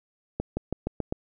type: accelerating click train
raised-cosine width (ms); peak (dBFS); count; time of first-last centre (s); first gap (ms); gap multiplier
2; -14; 6; 0.4-1.124; 170; 0.92
effects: none